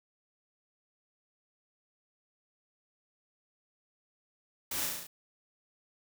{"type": "noise with echo", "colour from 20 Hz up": "white", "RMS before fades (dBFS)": -36, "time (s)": [4.71, 4.86], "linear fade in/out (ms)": 5, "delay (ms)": 35, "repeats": 6, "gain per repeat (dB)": -2, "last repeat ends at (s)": 5.07, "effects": []}